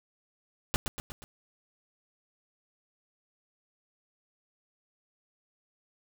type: noise with echo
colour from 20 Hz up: pink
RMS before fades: -27 dBFS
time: 0.74-0.76 s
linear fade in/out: 0 ms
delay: 120 ms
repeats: 4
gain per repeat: -5 dB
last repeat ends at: 1.24 s
effects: none